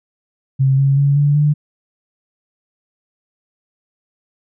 sine tone with pitch steps, 134.2 / 137.57 / 141.03 / 144.58 / 148.22 Hz, C3 / C#3 / C#3 / D3 / D3, +44 / -13 / +30 / -27 / +16 cents, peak -10 dBFS, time 0.59-1.54 s, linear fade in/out 20 ms, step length 190 ms, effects none

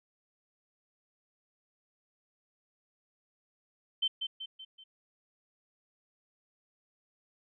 sine tone with echo, 3094 Hz, G7, 23 cents flat, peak -26 dBFS, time 4.02-4.08 s, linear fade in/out 10 ms, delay 190 ms, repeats 4, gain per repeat -6 dB, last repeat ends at 4.84 s, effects none

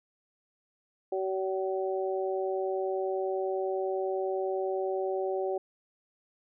harmonic tone, 190 Hz, F#3, 46 cents sharp, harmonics 2 / 3 / 4, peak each -30 / -34 / -36 dBFS, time 1.12-5.58 s, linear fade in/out 5 ms, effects none

